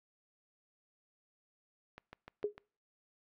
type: click train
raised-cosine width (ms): 0.2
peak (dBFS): -27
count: 5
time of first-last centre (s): 1.98-2.58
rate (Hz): 6.67
type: tone with exponential decay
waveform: sine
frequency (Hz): 415.3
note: G#4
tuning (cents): 0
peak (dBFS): -27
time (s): 2.44-2.55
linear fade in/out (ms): 2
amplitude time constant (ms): 23
effects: noise-tail reverb RT60 0.5 s tail -26 dB re dry + low-pass 2000 Hz 12 dB/octave